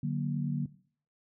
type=chord; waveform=sine; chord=D augmented; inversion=none; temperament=equal with one note detuned; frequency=146.83 / 185 / 235.7 Hz; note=D3 / F#3 / A#3; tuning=0 / 0 / +19 cents; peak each=-31 / -35 / -35 dBFS; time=0.03-0.66 s; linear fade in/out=5 ms; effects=noise-tail reverb RT60 0.5 s tail -18 dB re dry